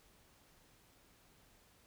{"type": "silence", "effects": ["pink hiss -67 dBFS RMS until 1.86 s"]}